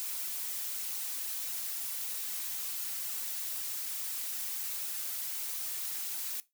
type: noise with flanger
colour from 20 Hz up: blue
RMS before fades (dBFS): -37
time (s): 0-6.4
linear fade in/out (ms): 0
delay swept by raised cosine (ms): 1.7 to 4.9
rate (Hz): 3.9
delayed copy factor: -0.65
effects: noise-tail reverb RT60 0.2 s tail -18 dB re dry